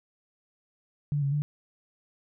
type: tone with pitch steps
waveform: sine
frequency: 145.7 / 139.4 / 147.3 Hz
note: D3 / C#3 / D3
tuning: -13 / +10 / +6 cents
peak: -24 dBFS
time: 1.12-1.42 s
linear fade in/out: 0 ms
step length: 100 ms
effects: none